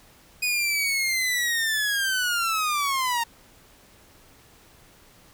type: linear sweep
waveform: sawtooth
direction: down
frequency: 2489 to 916 Hz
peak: -19 dBFS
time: 0.42-3.24 s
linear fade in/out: 10 ms
effects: pink hiss -54 dBFS RMS until 5.33 s